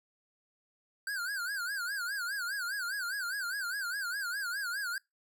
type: tone with vibrato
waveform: square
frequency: 1524 Hz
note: G6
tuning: 49 cents flat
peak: -34 dBFS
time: 1.07-4.98 s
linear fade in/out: 2 ms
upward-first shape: sine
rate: 4.9 Hz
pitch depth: 160 cents each way
effects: noise-tail reverb RT60 0.2 s tail -25 dB re dry